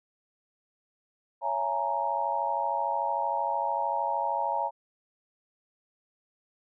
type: chord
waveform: sine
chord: A# half-diminished seventh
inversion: first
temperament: just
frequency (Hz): 559.4 / 671.3 / 839.1 / 932.3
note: C#5 / E5 / G#5 / A#5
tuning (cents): +16 / +31 / +18 / 0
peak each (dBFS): -35 / -34 / -31 / -29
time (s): 1.41-4.71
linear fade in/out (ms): 50
effects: none